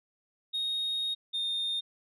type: tone pair in turn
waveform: sine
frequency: 3729 / 3654 Hz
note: A#7 / A#7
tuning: 0 / -35 cents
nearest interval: unison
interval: 35 cents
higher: first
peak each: -27 dBFS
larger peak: neither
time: 0.53-1.15 / 1.33-1.81 s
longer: first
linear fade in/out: 20 ms
effects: tanh soft clip ceiling -27 dBFS